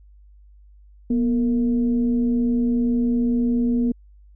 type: tone with frequency modulation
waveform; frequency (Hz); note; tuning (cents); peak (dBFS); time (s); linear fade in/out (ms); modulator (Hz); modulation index
sine; 241.5; B3; -39; -17; 1.1-3.92; 5; 214; 0.4
effects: added 50 Hz sine -46 dBFS peak until 4.35 s